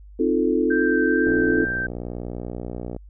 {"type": "chord", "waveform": "sine", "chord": "F dominant seventh", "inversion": "second", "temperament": "equal", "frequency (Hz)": [261.6, 311.1, 349.2, 440], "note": ["C4", "Eb4", "F4", "A4"], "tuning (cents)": [0, 0, 0, 0], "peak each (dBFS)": -23, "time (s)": [0.19, 1.65], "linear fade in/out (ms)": 10}
{"type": "tone with vibrato", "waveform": "sine", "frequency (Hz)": 1565, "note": "G6", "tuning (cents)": -3, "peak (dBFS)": -23, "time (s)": [0.7, 1.87], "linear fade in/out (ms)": 10, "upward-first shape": "triangle", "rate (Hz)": 2.3, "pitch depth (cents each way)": 10}
{"type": "click train", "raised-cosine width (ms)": 2, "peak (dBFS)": -18, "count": 103, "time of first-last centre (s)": [1.27, 2.964], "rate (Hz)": 60.2}
{"effects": ["added 50 Hz sine -41 dBFS peak until 3.09 s"]}